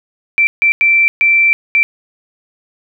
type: tone bursts at uneven times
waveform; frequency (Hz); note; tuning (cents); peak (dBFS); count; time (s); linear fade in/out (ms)
sine; 2342; D7; -5; -7; 5; 0.38-0.47 / 0.62-0.72 / 0.81-1.08 / 1.21-1.53 / 1.75-1.83; 0
effects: none